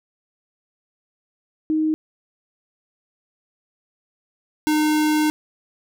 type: tone pair in turn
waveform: sine / square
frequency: 312.2 / 305.4 Hz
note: D#4 / D#4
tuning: +6 / -32 cents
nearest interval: unison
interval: 38 cents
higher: first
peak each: -17 dBFS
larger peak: neither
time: 1.7-1.94 / 4.67-5.3 s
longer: second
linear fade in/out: 0 ms
effects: none